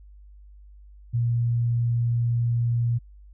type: tone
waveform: sine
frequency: 118.3 Hz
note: A#2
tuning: 26 cents sharp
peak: -20 dBFS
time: 1.13-2.99 s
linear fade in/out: 20 ms
effects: added 50 Hz sine -45 dBFS peak until 3.33 s